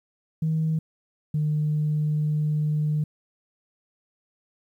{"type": "tone pair in turn", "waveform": "sine", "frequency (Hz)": [158.7, 151.52], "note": ["D#3", "D#3"], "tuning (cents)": [35, -46], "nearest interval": "minor second", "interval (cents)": 81, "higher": "first", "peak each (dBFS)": -20, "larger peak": "neither", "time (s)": [[0.42, 0.79], [1.34, 3.04]], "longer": "second", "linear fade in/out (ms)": 5, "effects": ["tanh soft clip ceiling -17 dBFS", "10-bit"]}